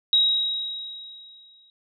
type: tone with exponential decay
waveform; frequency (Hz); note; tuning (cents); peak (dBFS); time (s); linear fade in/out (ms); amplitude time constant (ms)
sine; 3816; A#7; +40; -14; 0.13-1.7; 1; 340
effects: none